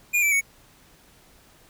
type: tone with pitch steps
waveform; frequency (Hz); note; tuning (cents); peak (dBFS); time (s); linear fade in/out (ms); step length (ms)
square; 2428 / 2325 / 2226; D#7 / D7 / C#7; -43 / -18 / +7; -19; 0.13-0.412; 20; 94
effects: pink hiss -55 dBFS RMS until 1.69 s